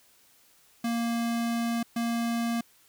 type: tone bursts at uneven times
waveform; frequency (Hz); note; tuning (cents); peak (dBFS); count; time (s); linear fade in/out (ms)
square; 233.1; A#3; 0; -27; 2; 0.84-1.83 / 1.96-2.61; 5
effects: white hiss -61 dBFS RMS until 2.88 s